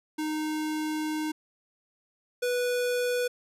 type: tone pair in turn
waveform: square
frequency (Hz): 308.7 / 491.6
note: D#4 / B4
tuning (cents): -14 / -8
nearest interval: minor sixth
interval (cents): 806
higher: second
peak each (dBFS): -29 / -26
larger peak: second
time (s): 0.18-1.32 / 2.42-3.28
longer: first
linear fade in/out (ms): 10
effects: resampled to 32000 Hz